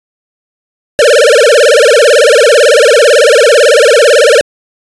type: tone with vibrato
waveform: square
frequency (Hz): 523.3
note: C5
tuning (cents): 0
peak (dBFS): -3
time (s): 0.99-4.41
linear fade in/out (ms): 0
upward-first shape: sine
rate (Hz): 18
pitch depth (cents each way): 270
effects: resampled to 24000 Hz